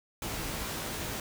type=noise with comb filter; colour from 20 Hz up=pink; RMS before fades=-36 dBFS; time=0.22-1.2 s; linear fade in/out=2 ms; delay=18 ms; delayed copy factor=+0.55; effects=none